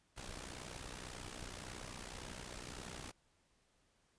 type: noise with amplitude modulation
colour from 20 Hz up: pink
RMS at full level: -45 dBFS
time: 0.16-3.12 s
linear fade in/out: 20 ms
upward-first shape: sine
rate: 61.8 Hz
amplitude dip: 75%
effects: pink hiss -75 dBFS RMS until 4.18 s + resampled to 22050 Hz